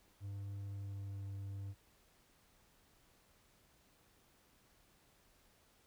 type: tone with pitch glide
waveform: triangle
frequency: 99.7 to 98.67 Hz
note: G2 to G2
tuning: +30 to +12 cents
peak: -40 dBFS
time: 0.2-1.75 s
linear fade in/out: 50 ms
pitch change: -18 cents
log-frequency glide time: 0.65-1.24 s
effects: pink hiss -70 dBFS RMS until 5.86 s